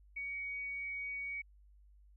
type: tone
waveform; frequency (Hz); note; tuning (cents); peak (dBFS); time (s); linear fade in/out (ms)
sine; 2249; C#7; +24; -38; 0.16-1.42; 10
effects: added 50 Hz sine -59 dBFS peak until 2.16 s